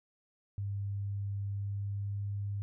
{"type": "tone with pitch glide", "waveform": "sine", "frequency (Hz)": [100.1, 100.91], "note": ["G2", "G#2"], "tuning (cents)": [37, -49], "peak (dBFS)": -33, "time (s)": [0.58, 2.62], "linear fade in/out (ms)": 0, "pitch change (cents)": 14, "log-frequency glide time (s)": [1.59, 2.28], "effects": []}